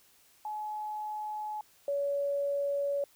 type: tone pair in turn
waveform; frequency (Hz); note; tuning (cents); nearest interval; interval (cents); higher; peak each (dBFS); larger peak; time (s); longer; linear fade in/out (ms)
sine; 850 / 565.3; G#5 / C#5; +40 / +34; perfect fifth; 706; first; -34 / -28; second; 0.45-1.61 / 1.88-3.04; neither; 2
effects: white hiss -63 dBFS RMS until 3.15 s